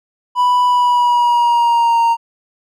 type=tone with pitch glide; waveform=triangle; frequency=987.8 to 927 Hz; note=B5 to A#5; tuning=0 to -10 cents; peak=-8 dBFS; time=0.35-2.17 s; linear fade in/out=50 ms; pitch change=-110 cents; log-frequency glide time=0.66-1.99 s; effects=none